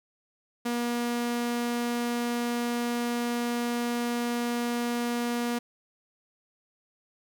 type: tone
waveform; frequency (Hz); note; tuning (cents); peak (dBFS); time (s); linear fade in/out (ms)
sawtooth; 239; A#3; +43; -23; 0.65-5.59; 10
effects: none